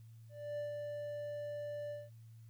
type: tone with ADSR envelope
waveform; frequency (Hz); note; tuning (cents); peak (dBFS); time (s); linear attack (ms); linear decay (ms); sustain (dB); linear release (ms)
triangle; 587.3; D5; 0; -35; 0.29-2.1; 290; 130; -3; 190
effects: added 113 Hz sine -53 dBFS peak until 2.49 s + white hiss -75 dBFS RMS until 2.49 s